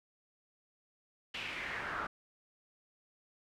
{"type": "noise with band-pass filter sweep", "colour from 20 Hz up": "brown", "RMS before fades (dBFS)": -40, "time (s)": [1.34, 2.07], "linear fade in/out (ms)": 5, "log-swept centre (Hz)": [2900, 1300], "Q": 3.2, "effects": []}